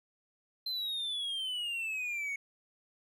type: exponential sweep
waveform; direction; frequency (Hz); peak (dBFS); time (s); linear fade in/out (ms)
triangle; down; 4124 to 2200; -32; 0.66-2.36; 5
effects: none